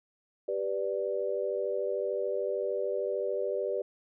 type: chord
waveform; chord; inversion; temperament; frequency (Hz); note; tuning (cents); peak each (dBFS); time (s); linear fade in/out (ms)
sine; G major; none; equal; 392 / 493.9 / 587.3; G4 / B4 / D5; 0 / 0 / 0; -33; 0.48-3.82; 5
effects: none

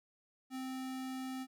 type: tone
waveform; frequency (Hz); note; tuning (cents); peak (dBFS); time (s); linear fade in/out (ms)
square; 260.6; C4; -7; -40; 0.5-1.47; 50
effects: none

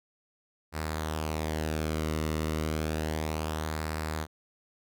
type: tone with flanger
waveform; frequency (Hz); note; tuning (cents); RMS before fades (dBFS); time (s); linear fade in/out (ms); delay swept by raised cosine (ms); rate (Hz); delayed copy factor
sawtooth; 78; D#2; +5; -32; 0.72-4.27; 50; 0.31 to 1.25; 0.31; -0.5
effects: none

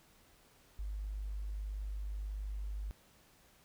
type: tone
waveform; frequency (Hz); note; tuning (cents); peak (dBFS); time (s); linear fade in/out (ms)
sine; 50.8; G#1; -38; -37; 0.79-2.91; 0
effects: pink hiss -65 dBFS RMS until 3.64 s

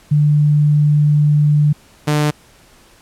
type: tone pair in turn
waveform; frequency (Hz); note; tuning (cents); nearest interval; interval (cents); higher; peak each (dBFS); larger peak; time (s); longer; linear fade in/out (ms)
sine / sawtooth; 148.4 / 149.52; D3 / D3; +18 / +31; unison; 13; second; -9; neither; 0.11-1.73 / 2.07-2.31; first; 10
effects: pink hiss -48 dBFS RMS until 3.01 s + low-pass 12000 Hz 12 dB/octave

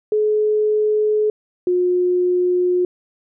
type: tone pair in turn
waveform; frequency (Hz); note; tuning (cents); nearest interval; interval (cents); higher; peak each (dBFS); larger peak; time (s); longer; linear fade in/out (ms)
sine; 425.9 / 359.4; G#4 / F4; +44 / +50; minor third; 294; first; -14; neither; 0.12-1.3 / 1.67-2.85; neither; 2
effects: none

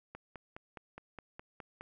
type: click train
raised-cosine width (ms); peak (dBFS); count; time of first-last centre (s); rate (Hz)
0.5; -30; 9; 0.15-1.81; 4.82
effects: none

